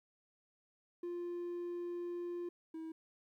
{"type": "tone pair in turn", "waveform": "triangle", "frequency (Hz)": [349.2, 322.3], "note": ["F4", "E4"], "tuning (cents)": [0, -39], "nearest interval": "minor second", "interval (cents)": 139, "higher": "first", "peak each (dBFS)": [-36, -40], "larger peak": "first", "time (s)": [[1.03, 2.49], [2.74, 2.92]], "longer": "first", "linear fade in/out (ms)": 5, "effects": ["tanh soft clip ceiling -32 dBFS", "13-bit"]}